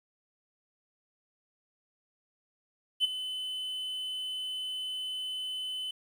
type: tone with ADSR envelope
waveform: triangle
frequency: 3028 Hz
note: F#7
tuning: 39 cents sharp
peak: -18 dBFS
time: 3-5.91 s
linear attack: 43 ms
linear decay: 15 ms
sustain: -14 dB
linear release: 4 ms
effects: tanh soft clip ceiling -18 dBFS + 10-bit